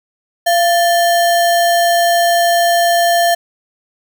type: tone with sample-and-hold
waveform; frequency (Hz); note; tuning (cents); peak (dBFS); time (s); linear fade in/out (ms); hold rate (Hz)
sine; 687; F5; -29; -9; 0.46-3.35; 10; 2450
effects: none